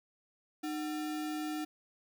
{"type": "tone with sample-and-hold", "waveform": "sine", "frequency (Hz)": 306.1, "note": "D#4", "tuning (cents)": -28, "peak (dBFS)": -34, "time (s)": [0.63, 1.65], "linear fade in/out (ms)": 10, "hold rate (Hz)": 1050, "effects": []}